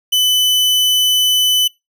40% pulse tone, 3000 Hz, F#7, 23 cents sharp, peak -10 dBFS, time 0.12-1.68 s, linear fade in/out 10 ms, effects noise-tail reverb RT60 0.2 s tail -22 dB re dry

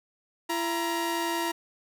sawtooth tone pair together, 337.9 / 943 Hz, E4 / A#5, +43 / +20 cents, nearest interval octave + tritone, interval 1777 cents, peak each -26 dBFS, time 0.49-1.52 s, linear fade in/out 10 ms, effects none

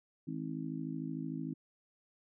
harmonic tone, 53.3 Hz, G#1, 46 cents sharp, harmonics 3 / 4 / 5 / 6, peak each -41 / -46 / -40 / -44 dBFS, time 0.27-1.54 s, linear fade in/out 10 ms, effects none

